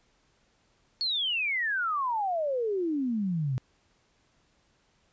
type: exponential sweep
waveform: sine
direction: down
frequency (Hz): 4435 to 123.1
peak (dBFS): -26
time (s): 1.01-3.58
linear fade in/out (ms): 0
effects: pink hiss -68 dBFS RMS until 5.12 s + resampled to 16000 Hz